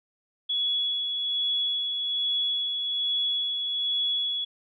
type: tone with tremolo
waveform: sine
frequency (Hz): 3377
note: G#7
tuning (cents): +28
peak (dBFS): -23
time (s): 0.49-4.45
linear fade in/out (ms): 10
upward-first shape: sine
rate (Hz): 1.2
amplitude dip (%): 35
effects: none